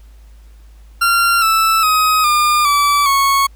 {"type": "tone with pitch steps", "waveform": "40% pulse", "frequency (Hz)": [1379, 1319, 1261.6, 1206.7, 1154.3, 1104], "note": ["F6", "E6", "D#6", "D6", "D6", "C#6"], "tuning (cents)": [-22, 1, 24, 47, -30, -7], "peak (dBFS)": -10, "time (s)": [1.01, 3.47], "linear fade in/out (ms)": 10, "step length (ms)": 410, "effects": ["added 53 Hz sine -38 dBFS peak until 3.55 s", "pink hiss -55 dBFS RMS until 3.55 s"]}